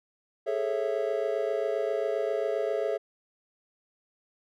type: chord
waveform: triangle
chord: A major seventh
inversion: third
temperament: just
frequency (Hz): 412.5 / 440 / 550 / 660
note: G#4 / A4 / C#5 / E5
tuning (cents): -12 / 0 / -14 / +2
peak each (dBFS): -30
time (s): 0.46-2.98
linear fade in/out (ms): 20
effects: none